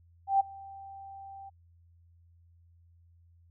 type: tone with ADSR envelope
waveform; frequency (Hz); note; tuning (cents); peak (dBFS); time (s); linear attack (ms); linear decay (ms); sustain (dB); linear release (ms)
sine; 784; G5; 0; -19; 0.27-1.5; 130; 14; -24; 16
effects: added 85 Hz sine -58 dBFS peak until 3.5 s